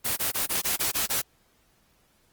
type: noise bursts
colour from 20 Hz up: white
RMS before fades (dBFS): -26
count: 8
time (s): 0.04-1.22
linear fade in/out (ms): 20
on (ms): 130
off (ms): 20
effects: pink hiss -65 dBFS RMS until 2.32 s + Opus 24 kbps